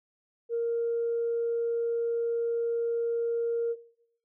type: tone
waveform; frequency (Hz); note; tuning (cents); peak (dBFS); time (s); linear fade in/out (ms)
sine; 466.2; A#4; 0; -25; 0.49-3.76; 50
effects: noise-tail reverb RT60 0.8 s tail -19 dB re dry + tanh soft clip ceiling -21 dBFS